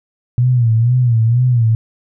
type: tone with vibrato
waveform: sine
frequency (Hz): 119.1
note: A#2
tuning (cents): +38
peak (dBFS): -9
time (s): 0.38-1.75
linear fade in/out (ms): 0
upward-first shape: sine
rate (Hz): 2.1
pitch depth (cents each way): 110
effects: none